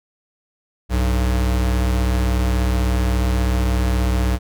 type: tone pair together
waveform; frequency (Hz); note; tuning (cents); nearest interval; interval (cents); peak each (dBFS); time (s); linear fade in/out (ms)
square; 62.2 / 98.65; B1 / G2; +13 / +11; minor sixth; 798; -17 / -26; 0.89-4.39; 50
effects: none